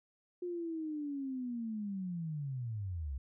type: linear sweep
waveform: sine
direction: down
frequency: 359.2 to 62.5 Hz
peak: -36 dBFS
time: 0.42-3.18 s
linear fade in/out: 5 ms
effects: none